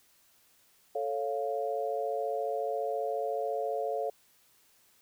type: chord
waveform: sine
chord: A augmented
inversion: none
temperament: equal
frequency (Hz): 440 / 554.4 / 698.5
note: A4 / C#5 / E#5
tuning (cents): 0 / 0 / 0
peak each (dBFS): -34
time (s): 0.95-4.1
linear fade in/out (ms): 5
effects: white hiss -65 dBFS RMS until 5.01 s